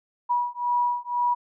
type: beating tone pair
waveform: sine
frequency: 969 / 971 Hz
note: B5 / B5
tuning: -33 / -30 cents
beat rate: 2 Hz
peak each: -25 dBFS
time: 0.29-1.35 s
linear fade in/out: 20 ms
effects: none